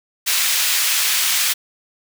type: high-pass noise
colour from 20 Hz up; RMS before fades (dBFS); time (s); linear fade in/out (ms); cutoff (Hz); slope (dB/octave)
pink; -18; 0.26-1.54; 20; 2300; 12
effects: none

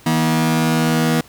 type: tone pair together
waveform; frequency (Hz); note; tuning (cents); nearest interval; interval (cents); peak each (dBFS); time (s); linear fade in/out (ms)
sawtooth; 160 / 239.9; D#3 / A#3; +49 / +50; perfect fifth; 701; -13; 0.06-1.21; 5
effects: pink hiss -46 dBFS RMS until 1.28 s

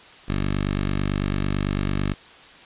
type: tone with notch filter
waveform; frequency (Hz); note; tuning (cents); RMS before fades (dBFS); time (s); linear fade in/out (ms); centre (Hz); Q
10% pulse; 49; G1; 0; -24; 0.28-2.14; 10; 750; 1.8
effects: white hiss -46 dBFS RMS until 2.65 s + resampled to 8000 Hz

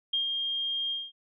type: tone with ADSR envelope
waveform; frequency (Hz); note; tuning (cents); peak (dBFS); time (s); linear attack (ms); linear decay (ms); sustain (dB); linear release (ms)
sine; 3217; G7; +44; -24; 0.13-1.12; 7; 120; -4; 210
effects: none

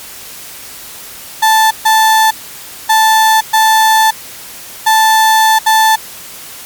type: tone bursts at uneven times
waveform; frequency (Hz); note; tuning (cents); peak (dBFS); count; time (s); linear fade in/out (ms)
35% pulse; 880; A5; 0; -4; 6; 1.42-1.71 / 1.85-2.31 / 2.89-3.41 / 3.53-4.11 / 4.86-5.59 / 5.66-5.96; 10
effects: white hiss -30 dBFS RMS until 6.65 s + MP3 96 kbps

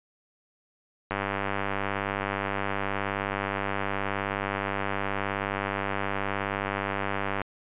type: click train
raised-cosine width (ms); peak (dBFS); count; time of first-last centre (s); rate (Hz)
0.5; -13; 626; 1.11-7.417; 99.1
effects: resampled to 8000 Hz

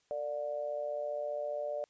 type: tone with amplitude modulation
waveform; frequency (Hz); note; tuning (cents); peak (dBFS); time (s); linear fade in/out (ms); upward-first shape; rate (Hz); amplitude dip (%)
sine; 588; D5; +2; -30; 0.11-1.84; 0; sine; 135; 75
effects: white hiss -73 dBFS RMS until 1.89 s + resampled to 16000 Hz

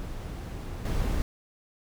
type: noise with level steps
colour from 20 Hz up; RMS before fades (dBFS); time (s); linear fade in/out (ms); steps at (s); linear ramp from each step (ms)
brown; -36 / -28; 0-1.22; 0; 0.85; 5
effects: none

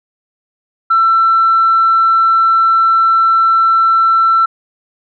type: tone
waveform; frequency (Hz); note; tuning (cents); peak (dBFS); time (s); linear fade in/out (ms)
sine; 1340; E6; +28; -6; 0.9-4.46; 10
effects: tanh soft clip ceiling -3 dBFS

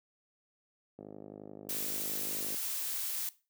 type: click train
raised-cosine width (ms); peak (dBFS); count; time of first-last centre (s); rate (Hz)
2; -31; 81; 0.99-2.543; 51.5
type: noise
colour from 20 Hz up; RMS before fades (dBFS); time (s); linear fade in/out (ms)
blue; -36; 1.69-3.29; 2
effects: noise-tail reverb RT60 0.3 s tail -18 dB re dry + high-pass 200 Hz 12 dB/octave

